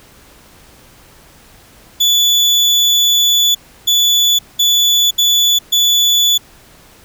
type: tone bursts at uneven times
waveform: 35% pulse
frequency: 3456 Hz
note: A7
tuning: 32 cents flat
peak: -7 dBFS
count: 5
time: 2-3.55 / 3.87-4.39 / 4.59-5.11 / 5.18-5.59 / 5.72-6.38 s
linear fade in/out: 10 ms
effects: pink hiss -44 dBFS RMS until 7.04 s